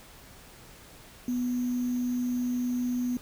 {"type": "tone with sample-and-hold", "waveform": "sine", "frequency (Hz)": 246.9, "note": "B3", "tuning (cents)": 0, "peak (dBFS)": -26, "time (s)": [1.28, 3.17], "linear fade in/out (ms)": 2, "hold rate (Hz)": 6300, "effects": ["pink hiss -51 dBFS RMS until 3.21 s"]}